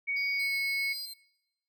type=tone with pitch glide; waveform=sine; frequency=2239 to 2201 Hz; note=C#7 to C#7; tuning=+17 to -13 cents; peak=-28 dBFS; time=0.07-0.94 s; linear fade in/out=20 ms; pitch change=-30 cents; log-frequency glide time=0.32-0.54 s
type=tone; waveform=triangle; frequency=4856 Hz; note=D#8; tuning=43 cents flat; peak=-36 dBFS; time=0.16-1.06 s; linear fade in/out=10 ms
type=tone with tremolo; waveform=sawtooth; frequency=4150 Hz; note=C8; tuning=15 cents flat; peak=-37 dBFS; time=0.39-1.14 s; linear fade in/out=10 ms; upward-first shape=triangle; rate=7.3 Hz; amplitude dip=25%
effects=noise-tail reverb RT60 0.9 s tail -23 dB re dry